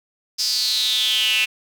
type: tone with high-pass filter sweep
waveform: square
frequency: 116.54 Hz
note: A#2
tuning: in tune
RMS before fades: -20 dBFS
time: 0.38-1.46 s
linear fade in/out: 20 ms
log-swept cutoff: 5100 to 2600 Hz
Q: 8.4
effects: none